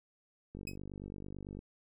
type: click train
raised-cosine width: 3 ms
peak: -32 dBFS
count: 52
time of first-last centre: 0.55-1.591 s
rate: 49 Hz
type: tone with exponential decay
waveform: sawtooth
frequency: 2543 Hz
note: D#7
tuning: 37 cents sharp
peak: -34 dBFS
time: 0.67-0.76 s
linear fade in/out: 5 ms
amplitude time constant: 19 ms
effects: none